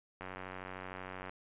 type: click train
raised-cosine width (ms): 0.5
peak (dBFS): -28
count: 102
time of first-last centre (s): 0.21-1.295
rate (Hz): 93.1
effects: resampled to 8000 Hz